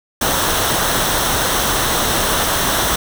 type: noise with comb filter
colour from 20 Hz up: pink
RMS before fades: -17 dBFS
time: 0.21-2.96 s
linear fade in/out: 5 ms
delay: 0.42 ms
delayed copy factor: -0.5
effects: none

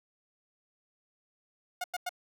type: tone bursts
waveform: sawtooth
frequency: 720 Hz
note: F#5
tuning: 47 cents flat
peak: -28 dBFS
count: 3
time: 1.81-2.093 s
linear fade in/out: 5 ms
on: 31 ms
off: 95 ms
effects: none

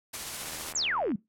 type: noise with tremolo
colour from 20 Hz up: white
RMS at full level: -35 dBFS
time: 0.13-0.73 s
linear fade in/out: 10 ms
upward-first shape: triangle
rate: 15 Hz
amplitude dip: 30%
type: click train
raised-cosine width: 0.5 ms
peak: -29 dBFS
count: 56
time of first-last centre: 0.42-1.118 s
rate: 78.8 Hz
type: exponential sweep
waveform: sine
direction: down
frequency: 7880 to 183.6 Hz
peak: -26 dBFS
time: 0.75-1.16 s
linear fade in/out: 5 ms
effects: noise-tail reverb RT60 0.2 s tail -23 dB re dry + low-pass 12000 Hz 12 dB/octave

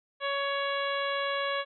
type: harmonic tone with a mistuned harmonic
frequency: 559 Hz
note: C#5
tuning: 14 cents sharp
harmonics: 1 / 2 / 3 / 4 / 5 / 6 / 7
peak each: -32 / -33 / -35 / -39 / -40 / -39 / -44 dBFS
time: 0.2-1.65 s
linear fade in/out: 50 ms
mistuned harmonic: 7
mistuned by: +16 cents
effects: none

